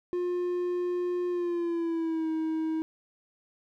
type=tone with pitch glide; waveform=triangle; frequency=355.6 to 318.6 Hz; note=F4 to D#4; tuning=+31 to +41 cents; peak=-25 dBFS; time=0.13-2.82 s; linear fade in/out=0 ms; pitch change=-190 cents; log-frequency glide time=1.29-2.29 s; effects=none